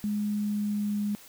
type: tone with pitch glide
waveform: sine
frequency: 208.4 to 206.5 Hz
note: G#3 to G#3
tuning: +6 to -10 cents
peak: -26 dBFS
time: 0.04-1.15 s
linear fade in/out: 0 ms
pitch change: -16 cents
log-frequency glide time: 0.19-1 s
effects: white hiss -51 dBFS RMS until 1.28 s